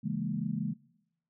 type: chord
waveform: sine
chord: A# half-diminished seventh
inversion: first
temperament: equal with one note detuned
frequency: 138.59 / 166.15 / 207.7 / 233.1 Hz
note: C#3 / E3 / G#3 / A#3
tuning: 0 / +14 / 0 / 0 cents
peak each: -38 / -36 / -34 / -37 dBFS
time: 0.03-0.74 s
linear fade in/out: 20 ms
effects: noise-tail reverb RT60 0.8 s tail -21 dB re dry